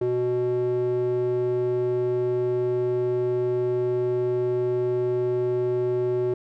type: tone with band-pass filter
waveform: square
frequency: 123.47 Hz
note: B2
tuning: in tune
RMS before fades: -24 dBFS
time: 0.01-6.34 s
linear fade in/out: 5 ms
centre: 390 Hz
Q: 3.4
effects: none